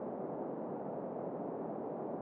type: band-pass noise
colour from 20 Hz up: white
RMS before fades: -41 dBFS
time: 0-2.21 s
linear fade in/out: 2 ms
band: 170 to 680 Hz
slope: 24 dB/octave
effects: none